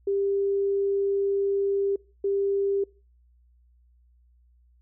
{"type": "tone pair in turn", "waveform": "sine", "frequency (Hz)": [396.7, 396.7], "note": ["G4", "G4"], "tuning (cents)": [21, 21], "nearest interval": "unison", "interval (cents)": 0, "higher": "neither", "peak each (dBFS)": -22, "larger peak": "neither", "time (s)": [[0.07, 1.96], [2.24, 2.84]], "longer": "first", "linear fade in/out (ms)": 5, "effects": ["noise-tail reverb RT60 0.4 s tail -25 dB re dry", "added 60 Hz sine -57 dBFS peak until 4.81 s"]}